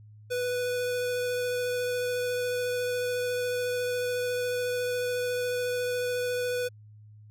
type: tone with vibrato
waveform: square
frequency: 493.9 Hz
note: B4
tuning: in tune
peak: -28 dBFS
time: 0.3-6.69 s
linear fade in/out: 20 ms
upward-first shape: sine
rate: 14 Hz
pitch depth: 8 cents each way
effects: added 106 Hz sine -48 dBFS peak until 7.3 s